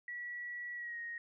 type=tone with pitch glide; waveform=sine; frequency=1937 to 1872.1 Hz; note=B6 to A#6; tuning=-34 to +7 cents; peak=-40 dBFS; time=0.08-1.18 s; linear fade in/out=2 ms; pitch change=-59 cents; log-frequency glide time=0.75-0.99 s; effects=none